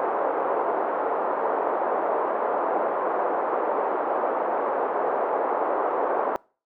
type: band-pass noise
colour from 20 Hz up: pink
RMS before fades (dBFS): -25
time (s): 0-6.36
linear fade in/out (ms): 0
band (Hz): 420 to 1100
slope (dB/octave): 24
effects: noise-tail reverb RT60 0.4 s tail -25 dB re dry